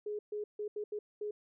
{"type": "tone bursts at uneven times", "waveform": "sine", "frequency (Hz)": 418.6, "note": "G#4", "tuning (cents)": 14, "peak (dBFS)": -35, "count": 6, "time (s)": [[0.06, 0.19], [0.32, 0.44], [0.59, 0.68], [0.76, 0.84], [0.92, 0.99], [1.21, 1.31]], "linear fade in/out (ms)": 5, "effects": []}